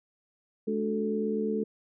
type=tone cluster; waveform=sine; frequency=214 / 292.3 / 369.4 / 438.1 Hz; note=A3 / D4 / F#4 / A4; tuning=-48 / -8 / -3 / -7 cents; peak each=-30 / -37 / -37 / -30 dBFS; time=0.67-1.64 s; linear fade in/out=10 ms; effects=none